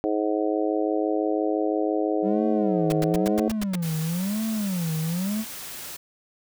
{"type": "harmonic tone", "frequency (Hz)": 105.9, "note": "G#2", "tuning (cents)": 34, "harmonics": [3, 4, 5, 6, 7], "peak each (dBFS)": [-25, -27, -29, -31, -32], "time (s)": [0.04, 3.48], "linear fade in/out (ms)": 0}
{"type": "tone with vibrato", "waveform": "triangle", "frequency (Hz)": 187.1, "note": "F#3", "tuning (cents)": 20, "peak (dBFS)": -22, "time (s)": [2.22, 5.45], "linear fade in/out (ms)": 50, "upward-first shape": "sine", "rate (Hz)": 1, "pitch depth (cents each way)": 300}
{"type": "noise bursts", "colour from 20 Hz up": "pink", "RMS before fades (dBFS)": -31, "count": 8, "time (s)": [2.9, 3.755], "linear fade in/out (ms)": 2, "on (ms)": 22, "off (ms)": 97}
{"type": "noise", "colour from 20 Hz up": "white", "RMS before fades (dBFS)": -37, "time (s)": [3.82, 5.97], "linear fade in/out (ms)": 10}
{"effects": []}